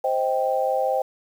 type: chord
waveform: sine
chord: C minor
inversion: none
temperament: just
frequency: 523.3 / 627.9 / 784.9 Hz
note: C5 / Eb5 / G5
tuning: 0 / +16 / +2 cents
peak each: -23 / -26 / -24 dBFS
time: 0.04-1.02 s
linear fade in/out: 5 ms
effects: 8-bit